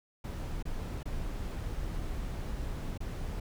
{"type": "noise with dropouts", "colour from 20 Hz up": "brown", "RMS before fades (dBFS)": -36, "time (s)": [0.24, 3.4], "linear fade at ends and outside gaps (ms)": 5, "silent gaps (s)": [[0.626, 0.653], [1.031, 1.055], [2.977, 3.004]], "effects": []}